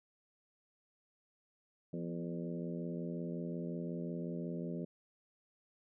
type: harmonic tone with a mistuned harmonic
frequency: 85.5 Hz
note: F2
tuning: 36 cents flat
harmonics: 2 / 3 / 4 / 5 / 6 / 7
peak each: -40 / -44 / -46 / -48 / -50 / -51 dBFS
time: 1.93-4.85 s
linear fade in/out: 5 ms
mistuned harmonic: 3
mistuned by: -59 cents
effects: none